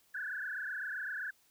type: tone with frequency modulation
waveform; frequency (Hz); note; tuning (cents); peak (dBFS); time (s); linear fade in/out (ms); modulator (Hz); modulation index
sine; 1603; G6; +38; -36; 0.14-1.31; 10; 27.8; 4.9
effects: white hiss -69 dBFS RMS until 1.5 s